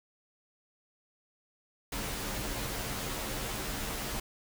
pink noise with comb filter, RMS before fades -36 dBFS, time 1.92-4.2 s, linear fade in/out 5 ms, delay 12 ms, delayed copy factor -0.8, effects none

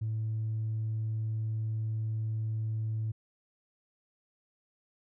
triangle tone with tanh clipping, 110 Hz, A2, in tune, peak -30 dBFS, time 0.01-3.12 s, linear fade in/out 10 ms, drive 5 dB, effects none

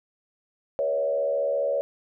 sine tone with frequency modulation, 560 Hz, C#5, 18 cents sharp, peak -22 dBFS, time 0.79-1.81 s, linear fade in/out 0 ms, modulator 74.8 Hz, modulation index 0.86, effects none

